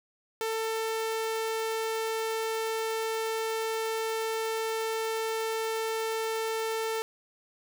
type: tone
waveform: sawtooth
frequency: 445.8 Hz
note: A4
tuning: 23 cents sharp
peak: -25 dBFS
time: 0.41-7.02 s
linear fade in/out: 0 ms
effects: none